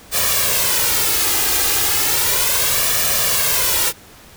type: noise with flanger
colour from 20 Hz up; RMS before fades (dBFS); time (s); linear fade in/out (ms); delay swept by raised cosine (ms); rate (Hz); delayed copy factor
white; -17; 0.11-3.93; 50; 1.7 to 2.48; 0.34; +0.65
effects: pink hiss -43 dBFS RMS until 4.36 s